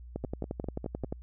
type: two click trains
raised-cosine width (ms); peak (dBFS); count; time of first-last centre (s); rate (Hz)
2; -20 / -23; 12 / 5; 0.16-1.125 / 0.24-1.045; 11.4 / 4.97
effects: added 60 Hz sine -44 dBFS peak until 1.22 s